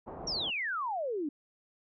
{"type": "low-pass noise", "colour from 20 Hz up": "white", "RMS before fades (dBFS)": -43, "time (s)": [0.06, 0.51], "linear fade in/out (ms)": 20, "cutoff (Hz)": 850, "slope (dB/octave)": 24}
{"type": "exponential sweep", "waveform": "sine", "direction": "down", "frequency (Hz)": [5760, 276.9], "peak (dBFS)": -31, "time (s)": [0.27, 1.29], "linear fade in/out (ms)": 5}
{"effects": []}